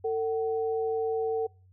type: tone pair together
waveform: sine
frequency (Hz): 448.7 / 754.6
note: A4 / F#5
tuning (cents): +34 / +34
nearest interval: major sixth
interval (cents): 900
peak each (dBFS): -26 / -35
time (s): 0.04-1.47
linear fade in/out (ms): 10
effects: noise-tail reverb RT60 0.4 s tail -26 dB re dry + added 93 Hz sine -55 dBFS peak until 1.72 s